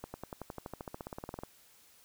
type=accelerating click train; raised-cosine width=1 ms; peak=-26 dBFS; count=21; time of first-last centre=0.04-1.435 s; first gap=100 ms; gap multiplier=0.96; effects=white hiss -62 dBFS RMS until 2.04 s